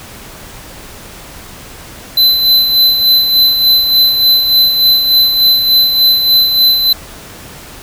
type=tone with tremolo; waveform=square; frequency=4034 Hz; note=B7; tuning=36 cents sharp; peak=-5 dBFS; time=2.17-6.93 s; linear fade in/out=5 ms; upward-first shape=sine; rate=3.4 Hz; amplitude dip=50%; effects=pink hiss -32 dBFS RMS until 7.82 s